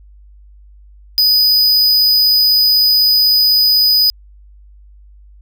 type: tone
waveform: square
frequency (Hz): 4978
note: D#8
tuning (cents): 0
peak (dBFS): -9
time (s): 1.18-4.1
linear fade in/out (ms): 0
effects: added 50 Hz sine -39 dBFS peak until 5.41 s